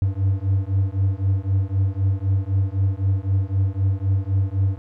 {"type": "beating tone pair", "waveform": "triangle", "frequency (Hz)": [94.9, 98.8], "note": ["F#2", "G2"], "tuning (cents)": [44, 14], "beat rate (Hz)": 3.9, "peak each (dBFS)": -19, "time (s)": [0.02, 4.78], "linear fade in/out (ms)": 0, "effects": []}